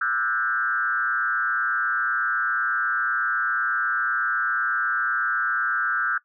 sine tone with frequency modulation, 1457 Hz, F#6, 27 cents flat, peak -21 dBFS, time 0.01-6.18 s, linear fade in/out 5 ms, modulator 128 Hz, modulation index 1.4, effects noise-tail reverb RT60 0.1 s tail -18 dB re dry

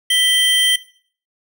square tone pair together, 1975.5 / 3136 Hz, B6 / G7, 0 / 0 cents, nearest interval minor sixth, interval 800 cents, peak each -22 / -14 dBFS, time 0.1-0.76 s, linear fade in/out 5 ms, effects noise-tail reverb RT60 0.5 s tail -17 dB re dry

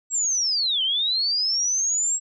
sine linear two-way sweep, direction down then up, 7690 to 3010 to 7690 Hz, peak -20 dBFS, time 0.1-2.2 s, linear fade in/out 50 ms, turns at 0.83 s, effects none

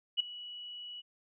sine tone with ADSR envelope, 2936 Hz, F#7, 14 cents flat, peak -23 dBFS, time 0.17-1.02 s, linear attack 29 ms, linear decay 8 ms, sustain -19 dB, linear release 26 ms, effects none

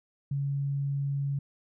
sine tone, 140 Hz, C#3, 18 cents sharp, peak -27 dBFS, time 0.31-1.39 s, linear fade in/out 5 ms, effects none

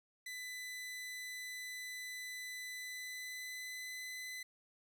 sawtooth tone with pitch glide, 2000 to 2014 Hz, B6 to B6, +21 to +33 cents, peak -40 dBFS, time 0.26-4.43 s, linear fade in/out 5 ms, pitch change +12 cents, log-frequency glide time 2.75-4.01 s, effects none

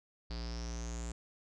square tone with low-pass filter sweep, 58.27 Hz, A#1, in tune, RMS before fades -40 dBFS, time 0.3-1.12 s, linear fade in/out 5 ms, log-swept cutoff 4600 to 7500 Hz, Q 8.9, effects none

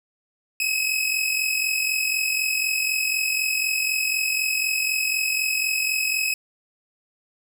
sawtooth tone pair together, 2534 / 2578 Hz, D#7 / E7, +31 / -39 cents, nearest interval unison, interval 30 cents, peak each -21 dBFS, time 0.6-6.34 s, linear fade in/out 2 ms, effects none

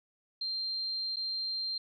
sine tone with dropouts, 4169 Hz, C8, 7 cents flat, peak -32 dBFS, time 0.41-1.78 s, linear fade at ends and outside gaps 5 ms, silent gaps 1.16-1.167 s, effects none

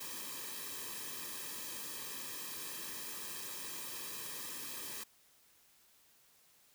white noise with comb filter, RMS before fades -44 dBFS, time 0-5.04 s, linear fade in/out 10 ms, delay 1.4 ms, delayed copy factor -0.8, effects white hiss -67 dBFS RMS until 6.74 s

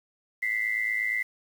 sine tone pair together, 1975.5 / 2084 Hz, B6 / C7, 0 / -7 cents, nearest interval minor second, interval 93 cents, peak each -28 / -28 dBFS, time 0.42-1.23 s, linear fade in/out 10 ms, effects 8-bit

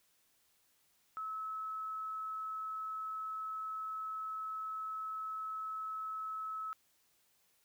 sine tone, 1296 Hz, E6, 30 cents flat, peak -38 dBFS, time 1.17-6.73 s, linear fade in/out 0 ms, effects white hiss -73 dBFS RMS until 7.64 s

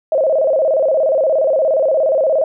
sine tone with vibrato, 583 Hz, D5, 13 cents flat, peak -11 dBFS, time 0.12-2.44 s, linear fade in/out 2 ms, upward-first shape square, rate 17 Hz, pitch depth 150 cents each way, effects none

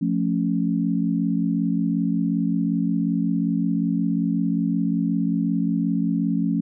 sine chord, F augmented, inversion none, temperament equal, 174.61 / 220 / 277.2 Hz, F3 / A3 / C#4, 0 / 0 / 0 cents, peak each -23 / -24 / -24 dBFS, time 0.01-6.61 s, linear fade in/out 10 ms, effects none

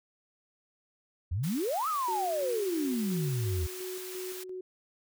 sine exponential two-way sweep, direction up then down, 76.6 to 1318.5 to 76.6 Hz, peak -28 dBFS, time 1.31-3.67 s, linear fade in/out 10 ms, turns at 1.88 s
white high-pass noise, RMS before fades -43 dBFS, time 1.43-4.44 s, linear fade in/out 10 ms, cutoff 850 Hz, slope 12 dB/octave
sine tone with tremolo, 369.7 Hz, F#4, 1 cent flat, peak -36 dBFS, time 2.08-4.61 s, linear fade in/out 5 ms, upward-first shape square, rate 2.9 Hz, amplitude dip 40%
effects none

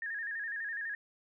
sine tone with vibrato, 1740 Hz, A6, 20 cents flat, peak -35 dBFS, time 0.02-0.95 s, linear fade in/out 2 ms, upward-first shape square, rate 12 Hz, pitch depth 76 cents each way, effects none

